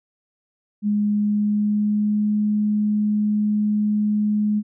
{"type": "tone with pitch glide", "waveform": "sine", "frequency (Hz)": [207.7, 210.1], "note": ["G#3", "G#3"], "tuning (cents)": [0, 20], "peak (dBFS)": -17, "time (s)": [0.82, 4.63], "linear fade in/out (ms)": 50, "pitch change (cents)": 20, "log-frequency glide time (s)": [1.09, 2.34], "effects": []}